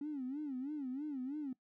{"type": "tone with vibrato", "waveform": "triangle", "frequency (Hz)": 277.2, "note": "C#4", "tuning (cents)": 0, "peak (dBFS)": -34, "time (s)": [0.01, 1.53], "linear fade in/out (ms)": 5, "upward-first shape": "sine", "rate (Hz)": 3.1, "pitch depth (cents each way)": 170, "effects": ["noise-tail reverb RT60 0.1 s tail -22 dB re dry", "tanh soft clip ceiling -36 dBFS"]}